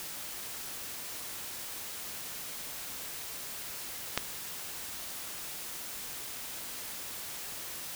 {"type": "click", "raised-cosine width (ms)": 0.2, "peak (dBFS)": -9, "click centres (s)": 4.176, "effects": ["white hiss -41 dBFS RMS until 7.95 s"]}